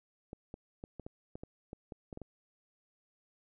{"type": "clicks", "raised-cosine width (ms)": 2, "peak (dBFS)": -30, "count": 12, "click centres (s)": [0.331, 0.541, 0.839, 0.997, 1.065, 1.355, 1.435, 1.731, 1.922, 2.128, 2.174, 2.217], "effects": []}